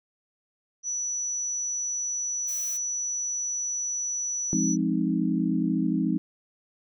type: tone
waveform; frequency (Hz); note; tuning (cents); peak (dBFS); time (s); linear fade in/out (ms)
sine; 5920; F#8; 0; -27; 0.83-4.77; 50
type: noise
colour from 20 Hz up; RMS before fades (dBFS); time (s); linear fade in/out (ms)
blue; -42; 2.47-2.78; 20
type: chord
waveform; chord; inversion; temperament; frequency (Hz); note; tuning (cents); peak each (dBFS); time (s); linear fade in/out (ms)
sine; F minor seventh; none; equal; 174.61 / 207.7 / 261.6 / 311.1; F3 / Ab3 / C4 / Eb4; 0 / 0 / 0 / 0; -28; 4.53-6.18; 0
effects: none